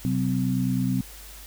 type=tone cluster; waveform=sine; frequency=128.7 / 188.2 / 257.5 Hz; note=C3 / F#3 / C4; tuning=-28 / +30 / -28 cents; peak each=-26 dBFS; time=0.05-1.01 s; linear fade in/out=0 ms; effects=added 50 Hz sine -44 dBFS peak until 1.46 s + white hiss -45 dBFS RMS until 1.46 s